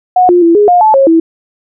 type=tone with pitch steps; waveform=sine; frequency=730 / 353.4 / 335.9 / 414.5 / 711 / 868 / 543 / 327.7 Hz; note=F#5 / F4 / E4 / G#4 / F5 / A5 / C#5 / E4; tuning=-24 / +21 / +33 / -3 / +31 / -24 / -36 / -10 cents; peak=-3 dBFS; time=0.16-1.2 s; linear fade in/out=5 ms; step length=130 ms; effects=none